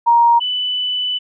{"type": "tone pair in turn", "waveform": "sine", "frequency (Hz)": [939, 2989], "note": ["A#5", "F#7"], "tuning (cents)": [12, 17], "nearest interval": "octave + minor sixth", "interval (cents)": 2005, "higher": "second", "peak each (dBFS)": [-8, -17], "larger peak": "first", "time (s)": [[0.06, 0.4], [0.4, 1.19]], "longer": "second", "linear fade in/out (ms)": 20, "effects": []}